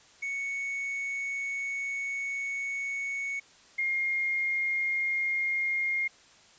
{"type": "tone pair in turn", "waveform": ["triangle", "sine"], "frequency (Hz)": [2219, 2131], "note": ["C#7", "C7"], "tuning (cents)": [1, 31], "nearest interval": "minor second", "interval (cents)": 70, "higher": "first", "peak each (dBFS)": [-29, -26], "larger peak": "second", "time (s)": [[0.22, 3.4], [3.78, 6.08]], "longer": "first", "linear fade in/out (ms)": 10, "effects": ["white hiss -57 dBFS RMS until 6.58 s", "resampled to 16000 Hz"]}